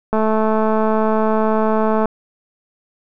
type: click train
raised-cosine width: 1 ms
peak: -5 dBFS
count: 421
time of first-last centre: 0.13-2.057 s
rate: 218 Hz
effects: none